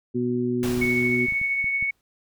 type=harmonic tone; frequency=122.8 Hz; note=B2; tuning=9 cents flat; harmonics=1 / 2 / 3; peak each=-31 / -24 / -26 dBFS; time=0.14-1.27 s; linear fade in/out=20 ms
type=noise with exponential decay; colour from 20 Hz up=pink; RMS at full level=-31 dBFS; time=0.63-2.01 s; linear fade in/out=1 ms; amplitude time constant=300 ms
type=clicks; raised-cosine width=5 ms; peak=-27 dBFS; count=9; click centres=0.682 / 0.777 / 0.821 / 0.855 / 1.285 / 1.323 / 1.415 / 1.643 / 1.826 s
type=tone with tremolo; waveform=sine; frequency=2217 Hz; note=C#7; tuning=in tune; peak=-20 dBFS; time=0.81-1.91 s; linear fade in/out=10 ms; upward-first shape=triangle; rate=13 Hz; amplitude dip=35%
effects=none